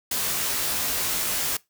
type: noise with comb filter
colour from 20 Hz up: white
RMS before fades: -26 dBFS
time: 0.11-1.57 s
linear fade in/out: 5 ms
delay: 17 ms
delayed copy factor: -0.85
effects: noise-tail reverb RT60 0.2 s tail -22 dB re dry